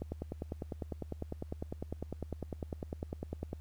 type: click train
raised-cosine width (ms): 2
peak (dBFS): -24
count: 36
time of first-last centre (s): 0.02-3.531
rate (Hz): 9.97
effects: added 77 Hz sine -45 dBFS peak until 3.6 s + pink hiss -69 dBFS RMS until 3.6 s